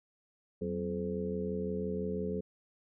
harmonic tone with a mistuned harmonic, 85.9 Hz, F2, 28 cents flat, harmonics 1 / 2 / 3 / 4 / 5 / 6, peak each -44 / -36 / -44 / -47 / -36 / -43 dBFS, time 0.61-2.41 s, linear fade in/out 10 ms, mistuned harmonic 2, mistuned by +140 cents, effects none

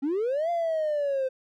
triangle linear two-way sweep, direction up then down, 261.6 to 695 to 515 Hz, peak -21 dBFS, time 0.02-1.29 s, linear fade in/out 20 ms, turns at 0.5 s, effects tanh soft clip ceiling -20 dBFS

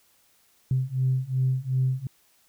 sine beating tone pair, 128.7 / 131.4 Hz, C3 / C3, -28 / +8 cents, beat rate 2.7 Hz, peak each -25 / -24 dBFS, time 0.71-2.07 s, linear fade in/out 2 ms, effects tanh soft clip ceiling -15 dBFS + white hiss -63 dBFS RMS until 2.48 s

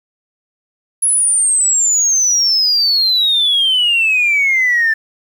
sine exponential sweep, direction down, 10548 to 1760 Hz, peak -9 dBFS, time 1.02-4.94 s, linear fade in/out 10 ms, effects tanh soft clip ceiling -7 dBFS + 7-bit

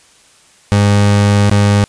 30% pulse tone with dropouts, 102.1 Hz, G#2, 29 cents flat, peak -5 dBFS, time 0.72-1.84 s, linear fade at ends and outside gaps 0 ms, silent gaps 1.496-1.514 s, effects white hiss -47 dBFS RMS until 1.88 s + resampled to 22050 Hz

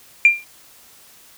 sine tone with exponential decay, 2384 Hz, D7, 25 cents sharp, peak -3 dBFS, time 0.25-0.44 s, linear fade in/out 1 ms, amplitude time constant 41 ms, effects tanh soft clip ceiling -1 dBFS + white hiss -48 dBFS RMS until 1.37 s

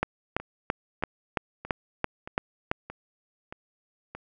two click trains, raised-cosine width 0.5 ms, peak -23 / -9 dBFS, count 7 / 9, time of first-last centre 0.4-4.15 / 0.03-2.715 s, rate 1.6 / 2.98 Hz, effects none

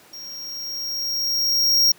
square tone with level ramp, 5588 Hz, F8, in tune, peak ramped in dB -35 to -13 dBFS, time 0.13-1.92 s, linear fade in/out 5 ms, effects pink hiss -50 dBFS RMS until 1.98 s + high-pass 200 Hz 12 dB/octave

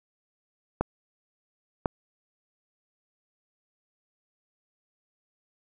clicks, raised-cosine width 1 ms, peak -10 dBFS, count 2, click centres 0.81 / 1.858 s, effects none

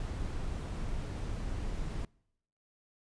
brown noise, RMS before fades -36 dBFS, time 0-2.05 s, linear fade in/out 2 ms, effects noise-tail reverb RT60 0.8 s tail -26 dB re dry + resampled to 22050 Hz

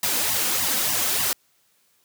white noise with flanger, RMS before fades -23 dBFS, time 0.03-1.33 s, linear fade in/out 2 ms, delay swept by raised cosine 1 to 4 ms, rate 3.4 Hz, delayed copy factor +1, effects white hiss -64 dBFS RMS until 2.04 s + high-pass 80 Hz 12 dB/octave

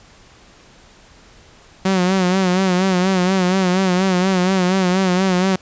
sawtooth tone with vibrato, 185.6 Hz, F#3, 6 cents sharp, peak -10 dBFS, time 1.85-5.56 s, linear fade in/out 5 ms, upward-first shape sine, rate 4.2 Hz, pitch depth 68 cents each way, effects pink hiss -47 dBFS RMS until 5.61 s + resampled to 16000 Hz

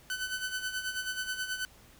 sawtooth tone with tremolo, 1509 Hz, F#6, 34 cents sharp, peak -27 dBFS, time 0.1-1.65 s, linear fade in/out 0 ms, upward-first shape sine, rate 9.3 Hz, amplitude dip 65%, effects added 54 Hz sine -61 dBFS peak until 1.99 s + pink hiss -58 dBFS RMS until 1.99 s

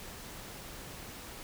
silence, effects pink hiss -46 dBFS RMS until 1.43 s

